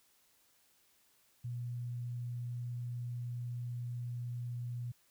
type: tone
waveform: sine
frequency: 121.1 Hz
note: B2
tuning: 34 cents flat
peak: -37 dBFS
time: 1.44-4.92 s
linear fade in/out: 10 ms
effects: white hiss -70 dBFS RMS until 5.1 s